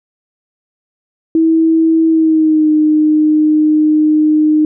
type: tone with pitch glide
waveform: sine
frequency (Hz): 323.9 to 306.6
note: E4 to D#4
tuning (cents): -30 to -25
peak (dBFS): -7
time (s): 1.35-4.65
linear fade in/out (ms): 2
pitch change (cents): -95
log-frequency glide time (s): 2.08-2.7
effects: none